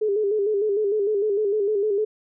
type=tone with vibrato; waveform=sine; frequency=413.7 Hz; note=G#4; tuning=7 cents flat; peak=-19 dBFS; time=0.01-2.05 s; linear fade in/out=10 ms; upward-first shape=square; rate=6.6 Hz; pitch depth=65 cents each way; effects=none